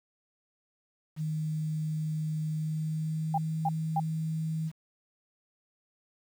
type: tone with pitch glide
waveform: sine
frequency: 155.56 to 159.1 Hz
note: D#3 to D#3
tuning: 0 to +39 cents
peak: -29 dBFS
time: 1.16-4.72 s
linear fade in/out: 50 ms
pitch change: +39 cents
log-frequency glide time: 2.53-3.61 s
type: tone bursts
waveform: sine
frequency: 799 Hz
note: G5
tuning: 33 cents sharp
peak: -25 dBFS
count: 3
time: 3.34-4 s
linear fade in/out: 5 ms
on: 40 ms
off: 270 ms
effects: 9-bit